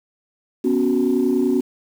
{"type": "chord", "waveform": "sine", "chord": "B suspended second", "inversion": "none", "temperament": "equal", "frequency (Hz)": [246.9, 277.2, 370], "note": ["B3", "C#4", "F#4"], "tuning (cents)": [0, 0, 0], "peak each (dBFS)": -19, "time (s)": [0.64, 1.61], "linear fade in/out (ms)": 10, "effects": ["tanh soft clip ceiling -9 dBFS", "7-bit"]}